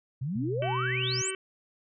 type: exponential sweep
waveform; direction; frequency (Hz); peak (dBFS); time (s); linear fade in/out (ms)
sine; up; 120 to 8870; -29; 0.21-1.31; 10
type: tone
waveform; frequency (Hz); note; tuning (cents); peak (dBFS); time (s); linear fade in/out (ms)
sine; 125.3; B2; +25; -31; 0.35-1.22; 10
type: harmonic tone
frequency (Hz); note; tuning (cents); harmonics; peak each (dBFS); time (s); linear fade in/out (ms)
380.6; F#4; +49; 1 / 3 / 4 / 5 / 6 / 7 / 8; -35 / -45 / -42 / -47 / -41 / -43 / -42; 0.62-1.35; 2
effects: none